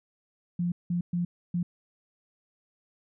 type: tone bursts at uneven times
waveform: sine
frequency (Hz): 174.61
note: F3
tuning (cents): 0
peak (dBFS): -25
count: 4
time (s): 0.59-0.72 / 0.9-1.01 / 1.13-1.25 / 1.54-1.63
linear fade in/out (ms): 5
effects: none